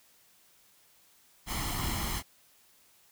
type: noise with comb filter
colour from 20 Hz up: pink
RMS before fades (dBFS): -33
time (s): 1.46-2.23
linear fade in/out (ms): 50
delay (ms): 0.96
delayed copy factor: +0.65
effects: white hiss -63 dBFS RMS until 3.11 s